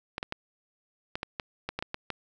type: clicks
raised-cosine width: 0.3 ms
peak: -16 dBFS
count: 11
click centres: 0.181 / 0.229 / 0.324 / 1.155 / 1.231 / 1.398 / 1.69 / 1.79 / 1.825 / 1.944 / 2.103 s
effects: none